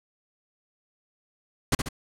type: noise with echo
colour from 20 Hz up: pink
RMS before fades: -21 dBFS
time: 1.72-1.75 s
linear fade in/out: 5 ms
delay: 69 ms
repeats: 2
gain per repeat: -6 dB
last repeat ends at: 1.888 s
effects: low-pass 11000 Hz 12 dB/octave